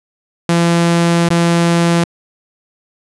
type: tone with dropouts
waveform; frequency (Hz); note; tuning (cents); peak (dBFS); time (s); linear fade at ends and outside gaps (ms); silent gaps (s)
sawtooth; 170; F3; -46; -6; 0.49-2.04; 2; 1.288-1.304
effects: resampled to 24000 Hz